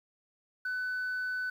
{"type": "tone", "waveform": "sine", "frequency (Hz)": 1500, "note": "F#6", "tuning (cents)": 23, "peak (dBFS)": -29, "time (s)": [0.65, 1.5], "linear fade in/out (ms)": 5, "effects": ["tanh soft clip ceiling -30 dBFS", "10-bit"]}